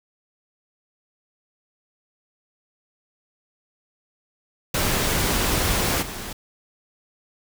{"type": "noise with level steps", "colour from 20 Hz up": "pink", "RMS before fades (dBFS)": [-22, -33], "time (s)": [4.74, 6.33], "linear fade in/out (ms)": 5, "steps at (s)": 6.01, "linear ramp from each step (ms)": 20, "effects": []}